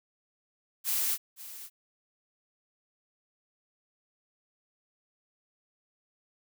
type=noise with echo; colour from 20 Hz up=blue; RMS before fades=-29 dBFS; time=0.84-1.18 s; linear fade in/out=50 ms; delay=520 ms; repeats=1; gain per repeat=-15 dB; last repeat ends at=1.7 s; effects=none